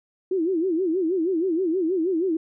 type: tone with vibrato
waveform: sine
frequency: 349.2 Hz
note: F4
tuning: in tune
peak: -20 dBFS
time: 0.31-2.37 s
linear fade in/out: 5 ms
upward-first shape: sine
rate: 6.3 Hz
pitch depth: 180 cents each way
effects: none